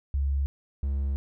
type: tone pair in turn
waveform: sine / triangle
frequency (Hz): 69.3 / 69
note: C#2 / C#2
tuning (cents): 0 / -7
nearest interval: unison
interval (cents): 7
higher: first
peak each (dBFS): -23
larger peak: neither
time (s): 0.14-0.46 / 0.83-1.16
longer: second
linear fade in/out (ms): 0
effects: none